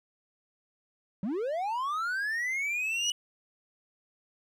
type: linear sweep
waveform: triangle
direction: up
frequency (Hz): 174.61 to 2960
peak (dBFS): -27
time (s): 1.23-3.12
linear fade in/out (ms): 2
type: tone with exponential growth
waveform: sine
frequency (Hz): 5870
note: F#8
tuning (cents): -15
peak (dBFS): -26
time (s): 2.8-3.1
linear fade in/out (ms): 0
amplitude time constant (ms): 64
effects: none